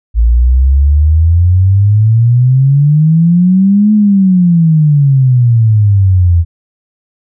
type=exponential two-way sweep; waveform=sine; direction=up then down; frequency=55 to 214.4 to 82.6 Hz; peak=-4 dBFS; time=0.14-6.45 s; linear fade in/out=50 ms; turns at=3.93 s; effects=none